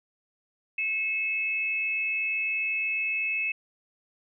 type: tone pair together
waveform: sine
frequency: 2181 / 2594 Hz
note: C#7 / E7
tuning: -29 / -28 cents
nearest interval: minor third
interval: 301 cents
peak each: -34 / -26 dBFS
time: 0.78-3.52 s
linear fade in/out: 5 ms
effects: none